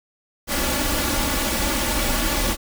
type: noise with comb filter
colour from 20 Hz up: pink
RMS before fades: -22 dBFS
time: 0.47-2.57 s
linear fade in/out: 50 ms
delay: 3.5 ms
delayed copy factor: +0.75
effects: none